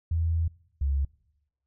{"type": "tone pair in turn", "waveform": "sine", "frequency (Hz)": [82.41, 69.3], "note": ["E2", "C#2"], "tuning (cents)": [0, 0], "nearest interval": "minor third", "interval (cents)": 300, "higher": "first", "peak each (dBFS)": -23, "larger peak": "neither", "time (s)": [[0.11, 0.48], [0.81, 1.05]], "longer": "first", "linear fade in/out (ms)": 5, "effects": ["noise-tail reverb RT60 1.0 s tail -23 dB re dry"]}